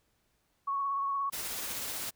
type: tone with vibrato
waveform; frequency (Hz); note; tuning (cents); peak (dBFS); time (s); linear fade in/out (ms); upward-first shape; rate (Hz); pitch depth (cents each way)
sine; 1108.7; C#6; 0; -29; 0.67-1.3; 10; triangle; 17; 26
type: noise with tremolo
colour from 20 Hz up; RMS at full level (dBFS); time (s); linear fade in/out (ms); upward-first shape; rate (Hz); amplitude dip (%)
white; -36; 1.32-2.11; 20; triangle; 16; 25
effects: pink hiss -74 dBFS RMS until 2.15 s